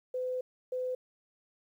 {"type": "tone bursts at uneven times", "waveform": "sine", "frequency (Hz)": 507, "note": "B4", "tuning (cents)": 45, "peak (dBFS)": -31, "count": 2, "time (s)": [[0.14, 0.41], [0.72, 0.95]], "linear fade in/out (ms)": 5, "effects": ["11-bit"]}